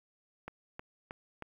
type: click train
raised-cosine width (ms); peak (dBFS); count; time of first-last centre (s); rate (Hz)
0.5; -26; 4; 0.48-1.423; 3.18
effects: 10-bit